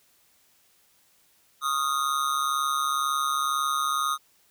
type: tone with amplitude modulation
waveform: square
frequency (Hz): 1241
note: D#6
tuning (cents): -5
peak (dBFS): -21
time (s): 1.61-4.18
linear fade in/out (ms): 50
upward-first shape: sine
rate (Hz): 142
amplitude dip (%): 80
effects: white hiss -63 dBFS RMS until 4.5 s